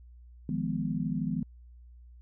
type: chord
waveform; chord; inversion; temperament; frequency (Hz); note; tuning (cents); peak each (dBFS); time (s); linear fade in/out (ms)
sine; F half-diminished seventh; third; equal with one note detuned; 155.56 / 174.61 / 207.7 / 248.7; Eb3 / F3 / Ab3 / Cb4; 0 / 0 / 0 / +12; -34; 0.49-1.43; 2
effects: added 60 Hz sine -49 dBFS peak until 2.21 s